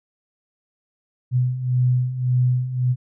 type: beating tone pair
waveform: sine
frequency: 124.3 / 126.1 Hz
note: B2 / B2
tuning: +12 / +36 cents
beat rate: 1.8 Hz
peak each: -23 / -18 dBFS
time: 1.31-2.96 s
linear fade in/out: 50 ms
effects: none